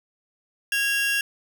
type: tone pair together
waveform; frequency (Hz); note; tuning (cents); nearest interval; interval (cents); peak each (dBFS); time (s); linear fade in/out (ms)
40% pulse; 1650 / 2759; G#6 / F7; -12 / -22; major sixth; 890; -23; 0.72-1.21; 2
effects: none